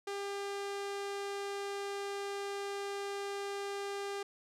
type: tone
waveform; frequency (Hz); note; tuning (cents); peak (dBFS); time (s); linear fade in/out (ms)
sawtooth; 400; G4; +35; -33; 0.07-4.23; 5
effects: low-pass 9000 Hz 12 dB/octave